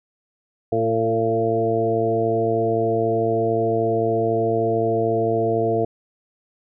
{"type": "harmonic tone with a mistuned harmonic", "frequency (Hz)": 113.6, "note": "A#2", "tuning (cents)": -44, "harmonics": [1, 2, 3, 4, 5, 6], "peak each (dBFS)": [-27, -30, -25, -21, -31, -23], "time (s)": [0.72, 5.85], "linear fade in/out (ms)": 5, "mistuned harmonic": 4, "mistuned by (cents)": -15, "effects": []}